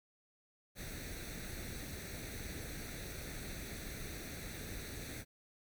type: noise with comb filter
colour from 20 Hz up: pink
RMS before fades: -45 dBFS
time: 0.75-5.25 s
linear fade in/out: 50 ms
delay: 0.49 ms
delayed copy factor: +0.7
effects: none